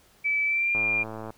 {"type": "tone with pitch glide", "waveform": "sine", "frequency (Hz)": [2306, 2400], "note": ["D7", "D7"], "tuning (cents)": [-32, 37], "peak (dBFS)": -22, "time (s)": [0.24, 1.04], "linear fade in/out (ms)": 20, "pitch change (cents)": 69, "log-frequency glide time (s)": [0.45, 0.74]}
{"type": "click train", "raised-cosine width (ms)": 1, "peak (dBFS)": -23, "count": 62, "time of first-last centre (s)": [0.75, 1.305], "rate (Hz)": 110}
{"effects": ["pink hiss -59 dBFS RMS until 1.37 s"]}